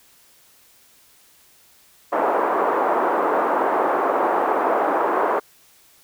white band-pass noise, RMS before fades -20 dBFS, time 2.12-5.4 s, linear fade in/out 10 ms, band 330 to 1100 Hz, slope 24 dB/octave, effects white hiss -54 dBFS RMS until 6.03 s

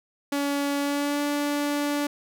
sawtooth tone with pitch glide, 283.6 to 290.1 Hz, C#4 to D4, +40 to -21 cents, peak -20 dBFS, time 0.32-2.07 s, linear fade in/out 5 ms, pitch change +39 cents, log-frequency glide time 0.79-1.22 s, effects none

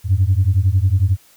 sine beating tone pair, 89.6 / 100.6 Hz, F2 / G2, +45 / +45 cents, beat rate 11 Hz, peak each -14 dBFS, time 0.04-1.17 s, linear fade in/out 50 ms, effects tanh soft clip ceiling -6 dBFS + white hiss -51 dBFS RMS until 1.36 s

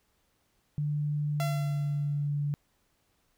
sine tone with pitch glide, 147.9 to 145.02 Hz, D3 to D3, +13 to -22 cents, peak -27 dBFS, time 0.78-2.54 s, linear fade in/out 0 ms, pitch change -35 cents, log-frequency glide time 1.38-1.65 s
sawtooth tone with exponential decay, 680 Hz, F5, 46 cents flat, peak -27 dBFS, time 1.4-2.28 s, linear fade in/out 0 ms, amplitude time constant 190 ms
effects pink hiss -72 dBFS RMS until 3.37 s

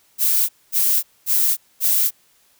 violet noise bursts, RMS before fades -17 dBFS, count 4, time 0.18-2.11 s, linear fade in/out 50 ms, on 310 ms, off 230 ms, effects white hiss -58 dBFS RMS until 2.59 s

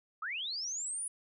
sine linear sweep, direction up, 1169 to 10000 Hz, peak -35 dBFS, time 0.22-1.08 s, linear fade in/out 5 ms, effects none

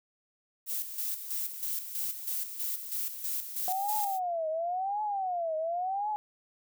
violet noise with tremolo, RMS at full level -33 dBFS, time 0.66-4.2 s, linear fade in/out 50 ms, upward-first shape square, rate 3.1 Hz, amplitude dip 60%
sine tone with vibrato, 731 Hz, F#5, 21 cents flat, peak -29 dBFS, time 3.68-6.16 s, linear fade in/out 0 ms, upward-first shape triangle, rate 0.93 Hz, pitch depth 280 cents each way
effects none

